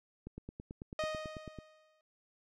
click train, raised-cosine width 3 ms, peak -31 dBFS, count 13, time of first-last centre 0.27-1.587 s, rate 9.11 Hz
sawtooth tone with exponential decay, 622.3 Hz, D#5, in tune, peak -28 dBFS, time 0.99-2.01 s, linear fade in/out 2 ms, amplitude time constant 220 ms
effects low-pass 5000 Hz 12 dB/octave

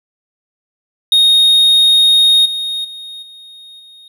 triangle tone with level steps, 3719 Hz, A#7, 5 cents flat, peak -5 / -16 / -26 / -33 / -36 dBFS, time 1.12-4.08 s, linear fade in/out 2 ms, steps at 2.45 / 2.84 / 3.22 / 3.79 s, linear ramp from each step 10 ms, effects none

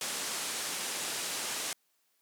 white low-pass noise, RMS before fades -36 dBFS, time 0.01-1.73 s, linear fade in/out 2 ms, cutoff 10000 Hz, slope 24 dB/octave, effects white hiss -74 dBFS RMS until 2.21 s + high-pass 200 Hz 12 dB/octave

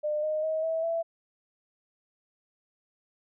sine tone with pitch steps, 602 / 617.1 / 632.7 / 648.6 / 664.9 Hz, D5 / D#5 / D#5 / E5 / E5, +43 / -14 / +29 / -28 / +15 cents, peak -26 dBFS, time 0.03-1.03 s, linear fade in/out 20 ms, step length 200 ms, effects none

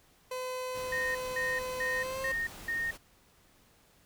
30% pulse tone with pitch glide, 509 to 531.8 Hz, C5 to C5, -48 to +28 cents, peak -32 dBFS, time 0.31-2.32 s, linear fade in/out 5 ms, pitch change +76 cents, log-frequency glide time 1.98-2.21 s
pink noise, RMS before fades -47 dBFS, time 0.74-2.98 s, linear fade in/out 20 ms
sine tone bursts, 1845 Hz, A#6, 18 cents flat, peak -30 dBFS, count 5, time 0.92-2.91 s, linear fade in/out 5 ms, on 230 ms, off 210 ms
effects pink hiss -64 dBFS RMS until 4.05 s

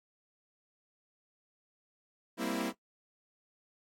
sawtooth chord, C dominant seventh, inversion second, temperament equal, 196 / 233.1 / 261.6 / 329.6 Hz, G3 / Bb3 / C4 / E4, 0 / 0 / 0 / 0 cents, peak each -36 / -33 / -34 / -33 dBFS, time 2.37-2.73 s, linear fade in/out 50 ms, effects noise-tail reverb RT60 0.1 s tail -19 dB re dry + AAC 64 kbps

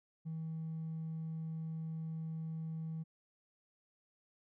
sine tone with hard clipping, 160.8 Hz, E3, 43 cents flat, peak -39 dBFS, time 0.25-3.04 s, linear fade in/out 20 ms, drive 1 dB, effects none

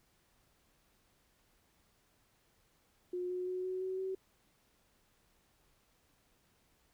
sine tone with pitch steps, 359.3 / 363.3 / 367.3 / 371.3 / 375.4 / 379.6 Hz, F4 / F#4 / F#4 / F#4 / F#4 / F#4, +49 / -32 / -13 / +6 / +25 / +44 cents, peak -35 dBFS, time 3.13-4.15 s, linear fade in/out 5 ms, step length 170 ms, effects pink hiss -72 dBFS RMS until 6.93 s

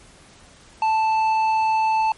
sine tone with tanh clipping, 880 Hz, A5, in tune, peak -18 dBFS, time 0.82-2.12 s, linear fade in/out 2 ms, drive 8 dB, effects pink hiss -49 dBFS RMS until 2.17 s + MP3 48 kbps

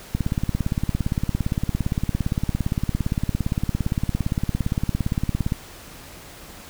click train, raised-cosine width 5 ms, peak -9 dBFS, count 95, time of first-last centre 0.15-5.521 s, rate 17.5 Hz, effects pink hiss -42 dBFS RMS until 6.69 s

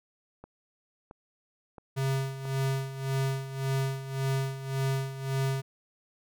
click train, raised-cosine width 1 ms, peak -31 dBFS, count 4, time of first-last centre 0.44-2.453 s, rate 1.49 Hz
square tone with tremolo, 134.7 Hz, C#3, 49 cents flat, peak -26 dBFS, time 1.96-5.62 s, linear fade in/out 20 ms, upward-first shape sine, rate 1.8 Hz, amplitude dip 75%
effects none

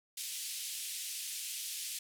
white band-pass noise, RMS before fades -41 dBFS, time 0.17-1.99 s, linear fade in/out 5 ms, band 2500 to 12000 Hz, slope 24 dB/octave, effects none

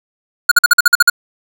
square tone bursts, 1439 Hz, F#6, 49 cents flat, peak -4 dBFS, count 9, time 0.49-1.099 s, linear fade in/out 5 ms, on 25 ms, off 48 ms, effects none

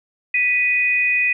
sine tone pair together, 1975.5 / 2489 Hz, B6 / D#7, 0 / 0 cents, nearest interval major third, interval 400 cents, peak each -21 / -16 dBFS, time 0.34-1.33 s, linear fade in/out 5 ms, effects none

